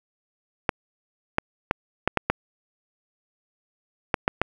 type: clicks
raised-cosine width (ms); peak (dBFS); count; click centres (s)
0.5; -4; 9; 0.692 / 1.384 / 1.711 / 2.076 / 2.173 / 2.3 / 4.142 / 4.279 / 4.416
effects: 7-bit